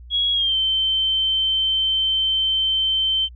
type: tone with pitch glide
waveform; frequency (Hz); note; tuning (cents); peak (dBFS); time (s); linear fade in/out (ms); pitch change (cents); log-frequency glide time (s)
sine; 3322 to 3100; G#7 to G7; 0 to -20; -17; 0.1-3.29; 50; -120; 0.33-0.56
effects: added 60 Hz sine -38 dBFS peak until 3.35 s

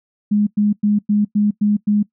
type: tone bursts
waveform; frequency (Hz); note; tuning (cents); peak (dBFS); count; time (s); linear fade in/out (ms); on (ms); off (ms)
sine; 207.7; G#3; 0; -12; 7; 0.31-2.03; 10; 160; 100
effects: noise-tail reverb RT60 0.1 s tail -21 dB re dry

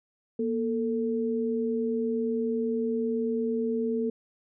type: tone pair together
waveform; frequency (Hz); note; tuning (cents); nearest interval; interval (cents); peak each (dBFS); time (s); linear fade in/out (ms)
sine; 236.3 / 445.3; A#3 / A4; +24 / +21; major seventh; 1097; -28; 0.39-4.1; 5
effects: none

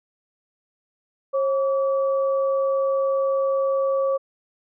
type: tone pair together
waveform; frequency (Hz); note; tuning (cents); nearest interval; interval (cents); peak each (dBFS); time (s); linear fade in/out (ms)
sine; 541 / 1146.3; C#5 / D6; -42 / -42; octave + minor second; 1300; -19 / -29; 1.33-4.18; 20
effects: none

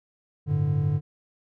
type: chord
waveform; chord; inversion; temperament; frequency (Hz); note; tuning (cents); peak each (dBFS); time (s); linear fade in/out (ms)
triangle; G suspended second; none; just; 98 / 110.25 / 147; G2 / A2 / D3; 0 / +4 / +2; -26 / -27 / -21; 0.46-1.01; 50
effects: none

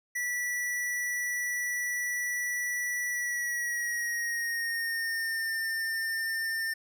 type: tone with pitch glide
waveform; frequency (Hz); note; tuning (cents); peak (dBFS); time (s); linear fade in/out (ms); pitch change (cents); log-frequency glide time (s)
square; 1955 to 1803.1; B6 to A6; -18 to +42; -30; 0.15-6.74; 10; -140; 3.1-5.49
effects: none

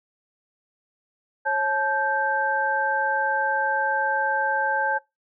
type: tone cluster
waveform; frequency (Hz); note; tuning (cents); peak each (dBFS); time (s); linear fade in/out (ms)
sine; 546 / 867 / 1568; C#5 / A5 / G6; -26 / -26 / 0; -28 / -24 / -24; 1.45-4.99; 20
effects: noise-tail reverb RT60 0.2 s tail -22 dB re dry

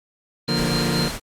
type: chord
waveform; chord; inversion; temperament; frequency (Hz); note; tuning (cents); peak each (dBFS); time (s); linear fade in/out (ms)
sawtooth; Bb major; first; just; 145.68 / 174.81 / 233.1; D3 / F3 / Bb3; -14 / +2 / 0; -21; 0.48-1.09; 10
type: tone with tremolo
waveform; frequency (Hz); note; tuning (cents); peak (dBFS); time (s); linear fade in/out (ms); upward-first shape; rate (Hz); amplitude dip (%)
sine; 4158; C8; -12; -24; 0.48-1.11; 0; sine; 4.3; 70
type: noise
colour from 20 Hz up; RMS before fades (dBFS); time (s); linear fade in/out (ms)
pink; -29; 0.54-1.2; 50
effects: low-pass 12000 Hz 12 dB/octave + Opus 48 kbps

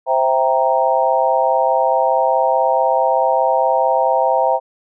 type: chord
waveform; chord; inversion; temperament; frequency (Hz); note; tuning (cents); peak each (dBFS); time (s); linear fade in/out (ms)
sine; C dominant seventh; none; equal; 523.3 / 659.3 / 784 / 932.3; C5 / E5 / G5 / Bb5; 0 / 0 / 0 / 0; -18; 0.06-4.6; 50
effects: none

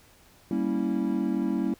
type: chord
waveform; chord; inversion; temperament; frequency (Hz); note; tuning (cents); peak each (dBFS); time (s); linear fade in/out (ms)
triangle; G diminished seventh; none; equal with one note detuned; 196 / 233.1 / 277.2 / 327.5; G3 / Bb3 / Db4 / Fb4; 0 / 0 / 0 / -11; -28; 0.51-1.74; 2
effects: pink hiss -57 dBFS RMS until 1.79 s

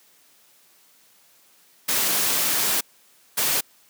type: noise bursts at uneven times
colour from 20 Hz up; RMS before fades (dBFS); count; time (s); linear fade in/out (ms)
white; -22; 2; 1.88-2.81 / 3.37-3.61; 10
effects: white hiss -57 dBFS RMS until 3.89 s + high-pass 150 Hz 12 dB/octave

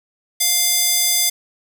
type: tone with high-pass filter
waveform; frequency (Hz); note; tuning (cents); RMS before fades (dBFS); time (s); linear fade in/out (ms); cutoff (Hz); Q
square; 698.5; F5; 0; -17; 0.4-1.3; 10; 5200; 0.73
effects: 7-bit

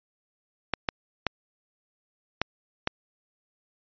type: clicks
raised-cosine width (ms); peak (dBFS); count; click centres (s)
0.3; -8; 5; 0.737 / 0.888 / 1.267 / 2.416 / 2.874
effects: resampled to 11025 Hz

